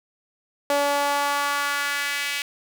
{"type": "tone with high-pass filter sweep", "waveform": "sawtooth", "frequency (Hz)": 285.5, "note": "D4", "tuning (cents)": -49, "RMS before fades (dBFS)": -24, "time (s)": [0.7, 2.42], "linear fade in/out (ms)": 2, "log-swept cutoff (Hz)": [580, 2400], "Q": 2.1, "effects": []}